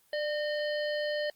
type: harmonic tone with a mistuned harmonic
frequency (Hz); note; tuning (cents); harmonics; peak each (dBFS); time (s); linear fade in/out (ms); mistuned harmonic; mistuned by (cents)
611; D#5; -32; 1 / 3 / 5 / 7 / 8; -30 / -37 / -42 / -43 / -50; 0.13-1.3; 2; 1; -45
effects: white hiss -66 dBFS RMS until 1.35 s + Opus 24 kbps